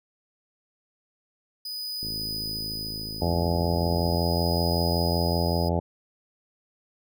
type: tone with tremolo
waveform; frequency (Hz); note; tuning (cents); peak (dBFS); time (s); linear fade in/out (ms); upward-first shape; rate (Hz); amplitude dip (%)
45% pulse; 4978; D#8; 0; -29; 1.65-5.69; 5; sine; 0.4; 55
type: click train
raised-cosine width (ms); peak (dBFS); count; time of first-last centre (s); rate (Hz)
3; -26; 115; 2.03-4.149; 53.8
type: harmonic tone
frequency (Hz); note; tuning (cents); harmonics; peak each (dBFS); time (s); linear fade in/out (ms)
85.3; F2; -40; 1 / 2 / 3 / 4 / 5 / 6 / 7 / 8 / 9 / 10; -26 / -28 / -34 / -34 / -33 / -34 / -32 / -35 / -36 / -35; 3.21-5.8; 10
effects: none